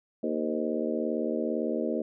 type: harmonic tone with a mistuned harmonic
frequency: 77.78 Hz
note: D#2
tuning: in tune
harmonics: 3 / 4 / 5 / 6 / 7 / 8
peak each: -32 / -33 / -34 / -35 / -35 / -36 dBFS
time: 0.23-2.02 s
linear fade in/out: 5 ms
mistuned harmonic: 7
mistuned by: -51 cents
effects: none